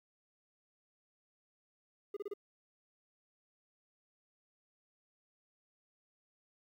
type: tone bursts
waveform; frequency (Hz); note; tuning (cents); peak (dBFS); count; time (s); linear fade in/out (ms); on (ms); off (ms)
triangle; 407; G#4; -35; -35; 4; 2.14-2.338; 5; 27; 30
effects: 12-bit